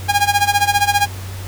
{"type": "tone with tremolo", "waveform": "sawtooth", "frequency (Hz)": 815, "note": "G#5", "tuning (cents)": -33, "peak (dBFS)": -6, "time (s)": [0.08, 1.07], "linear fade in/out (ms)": 20, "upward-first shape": "sine", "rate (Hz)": 15, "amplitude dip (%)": 85, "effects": ["added 95 Hz sine -27 dBFS peak until 1.47 s", "pink hiss -35 dBFS RMS until 1.47 s"]}